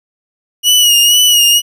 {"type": "tone with vibrato", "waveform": "sawtooth", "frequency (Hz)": 2903, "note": "F#7", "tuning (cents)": -34, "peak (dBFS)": -3, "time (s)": [0.63, 1.62], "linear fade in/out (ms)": 50, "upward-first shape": "sine", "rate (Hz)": 2.1, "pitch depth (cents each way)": 48, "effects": []}